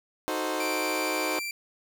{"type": "chord", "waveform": "20% pulse", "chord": "D# diminished seventh", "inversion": "none", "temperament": "equal", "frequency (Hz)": [311.1, 370, 440, 523.3], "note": ["D#4", "F#4", "A4", "C5"], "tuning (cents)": [0, 0, 0, 0], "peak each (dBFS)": [-27, -29, -32, -28], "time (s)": [0.28, 1.39], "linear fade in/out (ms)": 0}
{"type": "tone", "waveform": "sawtooth", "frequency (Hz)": 2352, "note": "D7", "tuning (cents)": 2, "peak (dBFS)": -28, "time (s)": [0.6, 1.51], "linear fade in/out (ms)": 2}
{"effects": []}